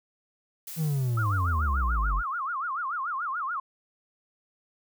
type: noise with exponential decay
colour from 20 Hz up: blue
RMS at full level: -38 dBFS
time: 0.67-2.47 s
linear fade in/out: 5 ms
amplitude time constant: 390 ms
type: exponential sweep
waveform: triangle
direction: down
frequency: 166.2 to 43.29 Hz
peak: -22 dBFS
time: 0.76-2.23 s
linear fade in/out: 50 ms
type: tone with vibrato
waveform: sine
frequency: 1227 Hz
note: D#6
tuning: 25 cents flat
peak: -28 dBFS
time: 1.17-3.6 s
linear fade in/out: 5 ms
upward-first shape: sine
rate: 6.9 Hz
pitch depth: 280 cents each way
effects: none